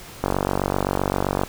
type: click train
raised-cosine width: 1 ms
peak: -6 dBFS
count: 58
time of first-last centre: 0.24-1.435 s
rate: 47.7 Hz
effects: pink hiss -40 dBFS RMS until 1.48 s